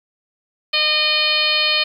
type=harmonic tone with a mistuned harmonic; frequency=612 Hz; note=D#5; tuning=29 cents flat; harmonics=1 / 2 / 3 / 4 / 5 / 6 / 7 / 8; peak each=-28 / -28 / -28 / -20 / -20 / -25 / -20 / -29 dBFS; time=0.73-1.84 s; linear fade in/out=10 ms; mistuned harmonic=2; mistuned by=-20 cents; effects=8-bit